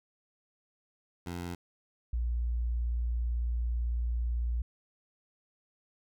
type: tone pair in turn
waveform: 15% pulse / sine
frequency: 87.31 / 59.01 Hz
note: F2 / A#1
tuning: 0 / +22 cents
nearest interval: perfect fifth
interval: 678 cents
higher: first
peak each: -30 / -28 dBFS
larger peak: second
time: 1.26-1.55 / 2.13-4.62 s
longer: second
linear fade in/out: 5 ms
effects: none